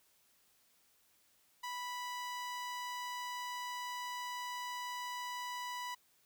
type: tone with notch filter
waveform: sawtooth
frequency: 986 Hz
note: B5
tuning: 3 cents flat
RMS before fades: -42 dBFS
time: 1.63-5.95 s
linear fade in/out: 10 ms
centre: 11000 Hz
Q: 1.6
effects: white hiss -71 dBFS RMS until 6.25 s